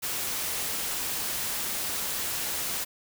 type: noise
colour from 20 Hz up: white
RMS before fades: -31 dBFS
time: 0.02-2.85 s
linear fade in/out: 20 ms
effects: none